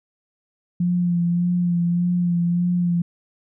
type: tone with vibrato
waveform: sine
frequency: 174.61 Hz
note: F3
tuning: in tune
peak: -17 dBFS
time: 0.8-3.02 s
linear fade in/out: 5 ms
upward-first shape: sine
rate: 1.7 Hz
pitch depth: 27 cents each way
effects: none